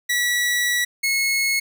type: tone pair in turn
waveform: sawtooth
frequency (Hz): 1942 / 2180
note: B6 / C#7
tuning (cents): -30 / -29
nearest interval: major second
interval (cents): 201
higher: second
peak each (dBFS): -15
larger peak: neither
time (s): 0.09-0.85 / 1.03-1.6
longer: first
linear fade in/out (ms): 10
effects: none